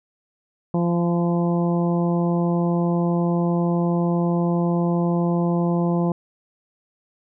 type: harmonic tone with a mistuned harmonic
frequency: 172.4 Hz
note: F3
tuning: 22 cents flat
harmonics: 1 / 2 / 3 / 4 / 5 / 6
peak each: -19 / -25 / -29 / -31 / -33 / -35 dBFS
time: 0.74-6.12 s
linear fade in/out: 2 ms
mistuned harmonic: 6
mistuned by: -16 cents
effects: none